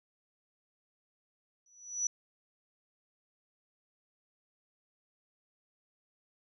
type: tone with exponential growth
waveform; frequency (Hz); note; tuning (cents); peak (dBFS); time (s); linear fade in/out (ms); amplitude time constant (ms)
sine; 5910; F#8; -3; -26; 1.66-2.07; 2; 88
effects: none